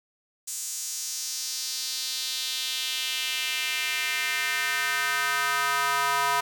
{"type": "tone with high-pass filter sweep", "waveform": "square", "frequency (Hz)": 140, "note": "C#3", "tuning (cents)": 18, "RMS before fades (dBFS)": -28, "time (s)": [0.47, 6.41], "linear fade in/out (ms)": 10, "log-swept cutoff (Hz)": [7300, 1000], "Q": 2.3, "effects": []}